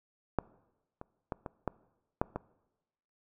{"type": "clicks", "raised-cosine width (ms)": 1, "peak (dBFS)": [-13, -29, -20, -24, -17, -13, -20], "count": 7, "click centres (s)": [0.387, 1.014, 1.322, 1.462, 1.677, 2.215, 2.36], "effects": ["noise-tail reverb RT60 1.0 s tail -22 dB re dry"]}